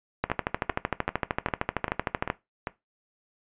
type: two click trains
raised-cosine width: 0.5 ms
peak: -9 / -14 dBFS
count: 28 / 7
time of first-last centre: 0.24-2.301 / 0.3-2.672 s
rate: 13.1 / 2.53 Hz
effects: noise-tail reverb RT60 0.2 s tail -17 dB re dry + resampled to 8000 Hz